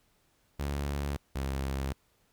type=tone pair in turn; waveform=sawtooth; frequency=71 / 67.65 Hz; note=C#2 / C#2; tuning=+42 / -42 cents; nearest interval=minor second; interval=84 cents; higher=first; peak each=-27 / -27 dBFS; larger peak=neither; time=0.59-1.17 / 1.35-1.93 s; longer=neither; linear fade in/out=10 ms; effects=pink hiss -70 dBFS RMS until 2.32 s